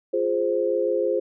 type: chord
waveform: sine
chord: F minor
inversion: none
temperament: equal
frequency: 349.2 / 415.3 / 523.3 Hz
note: F4 / Ab4 / C5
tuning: 0 / 0 / 0 cents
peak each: -26 / -25 / -23 dBFS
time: 0.13-1.2 s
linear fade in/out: 10 ms
effects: none